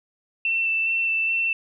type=tone with vibrato; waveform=sine; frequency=2677 Hz; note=E7; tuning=26 cents sharp; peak=-20 dBFS; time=0.45-1.53 s; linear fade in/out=2 ms; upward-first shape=square; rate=2.4 Hz; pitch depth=10 cents each way; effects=none